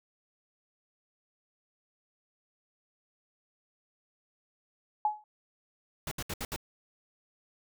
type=tone with exponential decay; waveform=sine; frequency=847 Hz; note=G#5; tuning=34 cents sharp; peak=-21 dBFS; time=5.05-5.24 s; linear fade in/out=2 ms; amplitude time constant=41 ms
type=noise bursts; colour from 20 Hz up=pink; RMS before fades=-36 dBFS; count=5; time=6.07-6.562 s; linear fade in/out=2 ms; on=44 ms; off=68 ms
effects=none